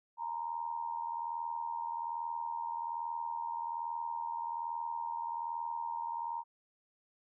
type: tone with amplitude modulation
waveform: sine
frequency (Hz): 932.3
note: A#5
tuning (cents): 0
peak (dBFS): -32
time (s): 0.17-6.44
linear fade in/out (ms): 50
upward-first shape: sine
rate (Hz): 81.2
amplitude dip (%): 70
effects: none